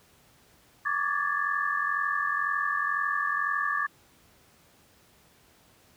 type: tone cluster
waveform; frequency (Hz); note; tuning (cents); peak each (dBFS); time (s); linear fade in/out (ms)
sine; 1139 / 1181 / 1668 / 1760; C#6 / D6 / G#6 / A6; +47 / +9 / +7 / 0; -31; 0.85-3.87; 10
effects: pink hiss -60 dBFS RMS until 5.96 s + high-pass 60 Hz 12 dB/octave